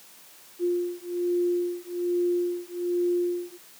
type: beating tone pair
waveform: sine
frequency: 351.3 / 352.5 Hz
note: F4 / F4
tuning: +10 / +16 cents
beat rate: 1.2 Hz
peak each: -27 dBFS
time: 0.59-3.58 s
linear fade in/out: 50 ms
effects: white hiss -51 dBFS RMS until 3.79 s + high-pass 150 Hz 12 dB/octave